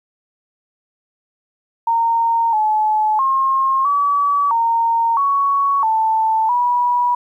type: tone with pitch steps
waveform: sine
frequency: 921 / 859 / 1071 / 1143 / 921 / 1116 / 884 / 973 Hz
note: A#5 / A5 / C6 / D6 / A#5 / C#6 / A5 / B5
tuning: -21 / -42 / +40 / -47 / -21 / +11 / +8 / -26 cents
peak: -13 dBFS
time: 1.87-7.15 s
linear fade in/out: 5 ms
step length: 660 ms
effects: 9-bit